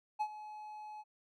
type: tone with ADSR envelope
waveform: triangle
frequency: 850 Hz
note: G#5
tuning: 40 cents sharp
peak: -28 dBFS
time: 0.19-1.04 s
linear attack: 21 ms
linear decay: 64 ms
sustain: -15 dB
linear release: 38 ms
effects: none